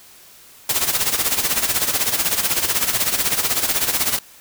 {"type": "noise with tremolo", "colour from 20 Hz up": "white", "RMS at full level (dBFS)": -17, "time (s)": [0.69, 4.19], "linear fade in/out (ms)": 5, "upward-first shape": "sine", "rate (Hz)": 16, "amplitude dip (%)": 70, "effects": ["white hiss -46 dBFS RMS until 4.4 s"]}